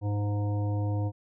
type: harmonic tone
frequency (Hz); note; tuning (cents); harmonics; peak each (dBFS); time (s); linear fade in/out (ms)
103; G#2; -14; 1 / 3 / 5 / 7 / 9; -26 / -36 / -40 / -43 / -45; 0.01-1.12; 50
effects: none